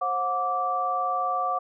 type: tone cluster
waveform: sine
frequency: 531 / 726 / 1166 Hz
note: C5 / F#5 / D6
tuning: +25 / -33 / -13 cents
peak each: -34 / -27 / -26 dBFS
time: 0.01-1.59 s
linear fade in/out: 10 ms
effects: none